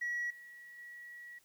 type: tone with level steps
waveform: sine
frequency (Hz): 1925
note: B6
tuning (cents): -45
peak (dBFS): -32 / -50 / -47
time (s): 0.01-1.39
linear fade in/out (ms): 10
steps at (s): 0.3 / 0.78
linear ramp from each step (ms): 5
effects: tanh soft clip ceiling -31 dBFS + white hiss -69 dBFS RMS until 1.44 s